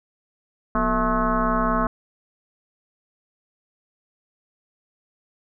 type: tone with frequency modulation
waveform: sine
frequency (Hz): 659.3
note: E5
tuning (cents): 0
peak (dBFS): -18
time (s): 0.75-1.87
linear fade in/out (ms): 2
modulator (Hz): 209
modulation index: 3.4
effects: none